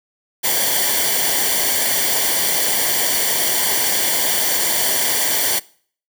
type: noise with comb filter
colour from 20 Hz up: white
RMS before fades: -18 dBFS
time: 0.43-5.6 s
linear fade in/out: 20 ms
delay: 0.77 ms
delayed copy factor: -0.7
effects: noise-tail reverb RT60 0.5 s tail -22 dB re dry